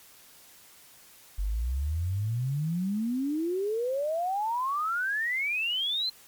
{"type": "exponential sweep", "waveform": "sine", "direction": "up", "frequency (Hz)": [46.66, 4186], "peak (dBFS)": -26, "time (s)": [1.38, 6.1], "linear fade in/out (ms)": 10, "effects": ["white hiss -54 dBFS RMS until 6.27 s", "MP3 96 kbps"]}